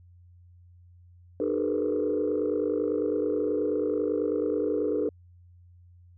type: tone cluster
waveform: sine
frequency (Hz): 301.9 / 378.3 / 427.6 / 477.6 / 506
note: D4 / F#4 / A4 / A#4 / B4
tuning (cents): +48 / +38 / -49 / +42 / +42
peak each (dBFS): -29 / -33 / -28 / -29 / -36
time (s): 1.4-5.09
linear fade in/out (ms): 2
effects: tanh soft clip ceiling -17 dBFS + added 88 Hz sine -51 dBFS peak until 6.17 s